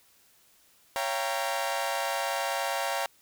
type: chord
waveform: sawtooth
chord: G half-diminished seventh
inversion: second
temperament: equal with one note detuned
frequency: 554.4 / 683.3 / 784 / 932.3 Hz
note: Db5 / F5 / G5 / Bb5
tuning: 0 / -38 / 0 / 0 cents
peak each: -30 dBFS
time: 0.96-3.06 s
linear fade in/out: 0 ms
effects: white hiss -62 dBFS RMS until 3.21 s